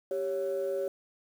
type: tone pair together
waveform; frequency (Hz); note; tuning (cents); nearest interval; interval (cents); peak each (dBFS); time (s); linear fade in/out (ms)
sine; 392 / 554.4; G4 / C#5; 0 / 0; tritone; 600; -31 / -30; 0.11-0.88; 2
effects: tanh soft clip ceiling -24 dBFS + 9-bit